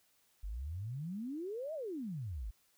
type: exponential two-way sweep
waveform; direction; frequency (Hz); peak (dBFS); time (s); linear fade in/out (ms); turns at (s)
sine; up then down; 45.59 to 659.3 to 45.59; -38; 0.43-2.51; 10; 1.74
effects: white hiss -72 dBFS RMS until 2.77 s